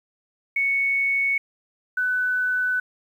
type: tone pair in turn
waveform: sine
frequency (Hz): 2217 / 1498.4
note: C#7 / F#6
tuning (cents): 0 / +21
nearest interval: perfect fifth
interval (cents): 679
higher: first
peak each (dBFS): -19 / -20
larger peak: first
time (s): 0.56-1.38 / 1.97-2.8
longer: second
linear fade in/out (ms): 5
effects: 9-bit